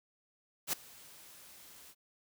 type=noise with ADSR envelope; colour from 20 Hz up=white; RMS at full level=-31 dBFS; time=0.67-1.95 s; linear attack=59 ms; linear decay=7 ms; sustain=-24 dB; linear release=47 ms; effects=none